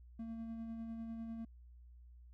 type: tone with tremolo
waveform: triangle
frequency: 227.1 Hz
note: A#3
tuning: 45 cents flat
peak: -39 dBFS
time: 0.19-1.45 s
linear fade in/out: 5 ms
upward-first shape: sine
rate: 10 Hz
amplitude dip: 30%
effects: added 60 Hz sine -55 dBFS peak until 2.33 s